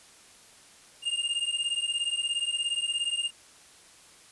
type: beating tone pair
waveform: square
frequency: 2814 / 2831 Hz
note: F7 / F7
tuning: +12 / +23 cents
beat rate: 17 Hz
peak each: -31 dBFS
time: 1.02-3.31 s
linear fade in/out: 50 ms
effects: white hiss -54 dBFS RMS until 4.31 s + resampled to 24000 Hz